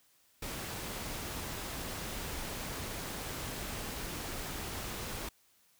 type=noise; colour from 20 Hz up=pink; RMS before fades=-40 dBFS; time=0.42-5.29 s; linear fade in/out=5 ms; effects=white hiss -68 dBFS RMS until 5.79 s